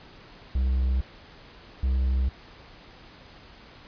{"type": "tone pair in turn", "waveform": "triangle", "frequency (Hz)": [64.5, 64.87], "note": ["C2", "C2"], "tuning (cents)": [-24, -14], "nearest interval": "unison", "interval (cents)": 10, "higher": "second", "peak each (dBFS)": -19, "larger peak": "neither", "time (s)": [[0.55, 1.01], [1.83, 2.29]], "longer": "neither", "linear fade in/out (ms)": 5, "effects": ["pink hiss -49 dBFS RMS until 3.87 s", "resampled to 11025 Hz"]}